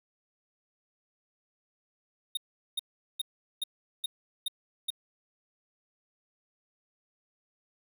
square tone bursts, 3705 Hz, A#7, 11 cents flat, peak -29 dBFS, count 7, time 2.35-4.904 s, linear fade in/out 5 ms, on 22 ms, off 400 ms, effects none

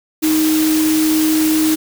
sine tone in noise, 312.7 Hz, D#4, 9 cents sharp, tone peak -12 dBFS, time 0.22-1.76 s, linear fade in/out 20 ms, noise white, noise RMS -22 dBFS, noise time 0.22-1.76 s, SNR +7 dB, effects none

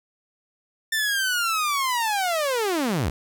sawtooth linear sweep, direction down, 1797 to 56.8 Hz, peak -18 dBFS, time 0.92-3.1 s, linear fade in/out 5 ms, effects 10-bit

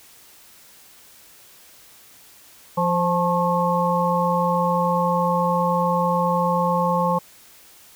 harmonic tone with a mistuned harmonic, 174.61 Hz, F3, in tune, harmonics 1 / 3 / 5 / 6, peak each -23 / -23 / -23 / -23 dBFS, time 2.77-7.19 s, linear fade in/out 10 ms, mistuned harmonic 6, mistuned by +59 cents, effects white hiss -49 dBFS RMS until 7.95 s

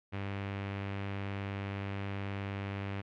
sawtooth tone with low-pass filter, 99 Hz, G2, 18 cents sharp, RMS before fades -38 dBFS, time 0.12-3.02 s, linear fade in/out 20 ms, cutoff 2500 Hz, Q 2, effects none

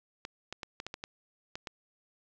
clicks, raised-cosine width 0.2 ms, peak -21 dBFS, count 9, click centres 0.251 / 0.526 / 0.632 / 0.801 / 0.866 / 0.941 / 1.039 / 1.555 / 1.672 s, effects low-pass 7000 Hz 12 dB/octave + 9-bit

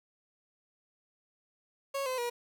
30% pulse tone with pitch steps, 551 / 514.1 / 479.7 Hz, C#5 / C5 / A#4, -11 / -31 / +50 cents, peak -29 dBFS, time 1.94-2.3 s, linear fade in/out 10 ms, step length 120 ms, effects 10-bit

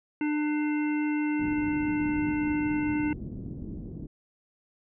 harmonic tone, 299.6 Hz, D4, 35 cents sharp, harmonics 1 / 3 / 5 / 7 / 9, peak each -25 / -39 / -41 / -39 / -42 dBFS, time 0.21-3.13 s, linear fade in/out 2 ms
white low-pass noise, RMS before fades -38 dBFS, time 1.39-4.07 s, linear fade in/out 10 ms, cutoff 280 Hz, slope 24 dB/octave
effects none

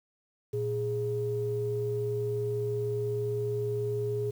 sine tone pair together, 116.54 / 415.3 Hz, A#2 / G#4, 0 / 0 cents, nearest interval octave + minor seventh, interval 2200 cents, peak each -32 / -29 dBFS, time 0.53-4.31 s, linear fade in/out 10 ms, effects tanh soft clip ceiling -20 dBFS + 9-bit

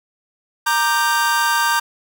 45% pulse chord, G minor, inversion first, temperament equal with one note detuned, 932.3 / 1188.3 / 1568 Hz, Bb5 / D6 / G6, 0 / +20 / 0 cents, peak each -19 / -22 / -19 dBFS, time 0.66-1.8 s, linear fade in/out 10 ms, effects none

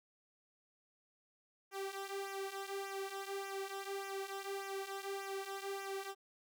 sawtooth tone with flanger, 392 Hz, G4, in tune, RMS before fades -43 dBFS, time 1.71-6.15 s, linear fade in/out 50 ms, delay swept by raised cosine 0.23 to 3.03 ms, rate 1.7 Hz, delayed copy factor -0.75, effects none

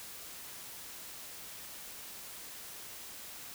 silence, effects white hiss -47 dBFS RMS until 3.54 s

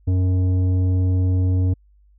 triangle tone with tanh clipping, 92.1 Hz, F#2, 7 cents flat, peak -17 dBFS, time 0.07-1.74 s, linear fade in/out 10 ms, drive 14 dB, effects added 50 Hz sine -51 dBFS peak until 2.18 s

